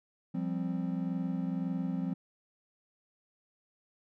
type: chord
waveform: triangle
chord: F suspended second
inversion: none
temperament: just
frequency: 174.61 / 196.44 / 261.9 Hz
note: F3 / G3 / C4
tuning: 0 / +4 / +2 cents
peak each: -32 / -35 / -34 dBFS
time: 0.34-2.14 s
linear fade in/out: 10 ms
effects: none